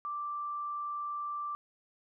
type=tone; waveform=sine; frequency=1174.7 Hz; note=D6; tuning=in tune; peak=-34 dBFS; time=0.05-1.55 s; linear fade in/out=0 ms; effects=none